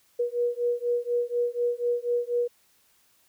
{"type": "beating tone pair", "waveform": "sine", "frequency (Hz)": [479.5, 483.6], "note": ["A#4", "B4"], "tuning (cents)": [49, -36], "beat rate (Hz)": 4.1, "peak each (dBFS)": -27, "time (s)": [0.19, 2.48], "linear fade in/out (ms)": 10, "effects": ["white hiss -64 dBFS RMS until 3.28 s"]}